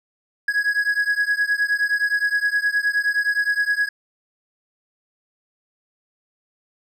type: beating tone pair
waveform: triangle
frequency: 1661.2 / 1670.8 Hz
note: G#6 / G#6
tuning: 0 / +10 cents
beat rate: 9.6 Hz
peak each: -19 / -20 dBFS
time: 0.48-3.89 s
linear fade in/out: 5 ms
effects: none